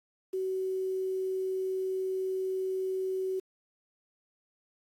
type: tone with quantisation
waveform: sine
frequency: 377.3 Hz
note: F#4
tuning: 34 cents sharp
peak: -29 dBFS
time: 0.33-3.4 s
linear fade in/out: 10 ms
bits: 9
effects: AAC 64 kbps